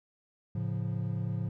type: chord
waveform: triangle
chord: A augmented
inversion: none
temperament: equal with one note detuned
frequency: 109.68 / 138.59 / 174.61 Hz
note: A2 / C#3 / E#3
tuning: -5 / 0 / 0 cents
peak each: -31 / -34 / -34 dBFS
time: 0.55-1.49 s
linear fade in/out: 5 ms
effects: none